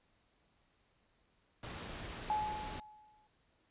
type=noise; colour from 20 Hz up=pink; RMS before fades=-45 dBFS; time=1.63-2.8 s; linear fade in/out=2 ms
type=tone with exponential decay; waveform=sine; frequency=851 Hz; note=G#5; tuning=42 cents sharp; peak=-29 dBFS; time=2.3-3.27 s; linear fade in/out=1 ms; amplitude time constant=210 ms
effects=pink hiss -74 dBFS RMS until 3.7 s + resampled to 8000 Hz